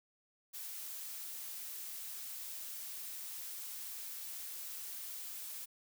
blue noise, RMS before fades -45 dBFS, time 0.53-5.66 s, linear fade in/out 20 ms, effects none

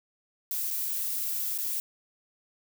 violet noise with dropouts, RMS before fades -31 dBFS, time 0.51-1.8 s, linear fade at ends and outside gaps 1 ms, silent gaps 0.705-0.709 / 1.578-1.586 s, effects none

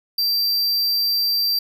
square tone, 4699 Hz, D8, in tune, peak -18 dBFS, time 0.18-1.59 s, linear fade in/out 5 ms, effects none

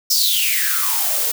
blue noise with high-pass filter sweep, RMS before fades -18 dBFS, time 0.1-1.32 s, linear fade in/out 10 ms, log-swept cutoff 5400 to 420 Hz, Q 8.6, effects none

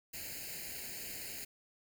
white noise with comb filter, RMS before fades -44 dBFS, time 0.13-1.45 s, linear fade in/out 10 ms, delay 0.43 ms, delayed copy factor +1, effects none

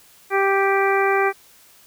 harmonic tone, 392 Hz, G4, in tune, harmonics 1 / 2 / 3 / 4 / 5 / 6, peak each -19 / -22 / -24 / -25 / -26 / -27 dBFS, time 0.3-1.33 s, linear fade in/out 50 ms, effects white hiss -51 dBFS RMS until 1.86 s

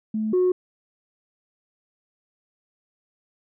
sine tone pair in turn, 217 / 364.9 Hz, A3 / F#4, -24 / -24 cents, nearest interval major sixth, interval 900 cents, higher second, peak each -22 / -15 dBFS, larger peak second, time 0.14-0.33 / 0.33-0.52 s, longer neither, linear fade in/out 5 ms, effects tanh soft clip ceiling -14 dBFS

